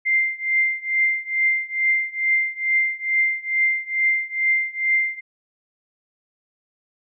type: tone with tremolo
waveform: sine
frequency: 2093 Hz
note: C7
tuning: in tune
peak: -14 dBFS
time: 0.05-5.21 s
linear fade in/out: 20 ms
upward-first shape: triangle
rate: 2.3 Hz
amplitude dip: 95%
effects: none